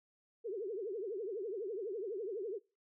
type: tone with vibrato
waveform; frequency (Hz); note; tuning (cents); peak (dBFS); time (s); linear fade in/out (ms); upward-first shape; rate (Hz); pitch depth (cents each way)
sine; 415.3; G#4; 0; -37; 0.44-2.59; 20; triangle; 12; 270
effects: noise-tail reverb RT60 0.3 s tail -22 dB re dry